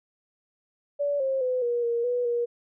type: tone with pitch steps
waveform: sine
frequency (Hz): 574 / 534 / 506 / 478.5 / 469.7 / 489.6 / 476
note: D5 / C5 / B4 / A#4 / A#4 / B4 / A#4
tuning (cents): -40 / +35 / +42 / +45 / +13 / -15 / +36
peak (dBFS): -23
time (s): 0.99-2.46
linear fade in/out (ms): 20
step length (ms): 210
effects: none